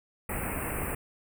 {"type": "band-stop noise", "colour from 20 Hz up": "pink", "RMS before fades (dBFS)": -33, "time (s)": [0.29, 0.95], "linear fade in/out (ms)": 5, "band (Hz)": [2700, 8200], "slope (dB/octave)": 96, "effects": []}